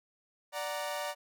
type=chord; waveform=sawtooth; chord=D augmented; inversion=none; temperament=equal; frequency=587.3 / 740 / 932.3 Hz; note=D5 / F#5 / A#5; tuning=0 / 0 / 0 cents; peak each=-33 / -37 / -36 dBFS; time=0.52-1.15 s; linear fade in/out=50 ms; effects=none